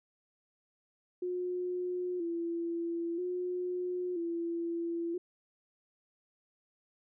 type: tone with vibrato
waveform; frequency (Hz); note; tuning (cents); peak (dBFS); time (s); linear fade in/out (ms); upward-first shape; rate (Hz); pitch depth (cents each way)
sine; 348.8; F4; -2; -32; 1.22-5.18; 5; square; 0.51; 55
effects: none